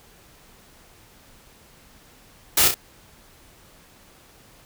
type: noise with echo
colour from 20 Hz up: white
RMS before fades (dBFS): -17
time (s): 2.57-2.68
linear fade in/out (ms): 5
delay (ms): 32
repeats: 2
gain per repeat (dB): -6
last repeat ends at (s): 2.744
effects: pink hiss -52 dBFS RMS until 4.65 s